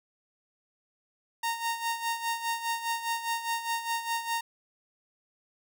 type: tone with tremolo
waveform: sawtooth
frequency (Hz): 924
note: A#5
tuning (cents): -16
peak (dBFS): -23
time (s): 1.43-4.41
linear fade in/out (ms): 5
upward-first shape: sine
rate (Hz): 4.9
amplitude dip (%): 70
effects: none